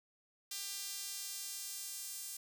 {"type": "tone with high-pass filter sweep", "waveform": "sawtooth", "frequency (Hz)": 396.8, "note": "G4", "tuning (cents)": 21, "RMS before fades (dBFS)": -44, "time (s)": [0.51, 2.37], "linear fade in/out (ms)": 5, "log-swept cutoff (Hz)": [4800, 7600], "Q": 0.98, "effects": []}